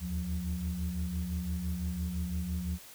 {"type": "tone cluster", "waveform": "sine", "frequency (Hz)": [74.4, 80.3, 178.8], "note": ["D2", "E2", "F3"], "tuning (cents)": [23, -45, 41], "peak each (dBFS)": [-35, -36, -34], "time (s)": [0, 2.79], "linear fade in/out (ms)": 50, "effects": ["tanh soft clip ceiling -25 dBFS", "white hiss -51 dBFS RMS until 2.94 s"]}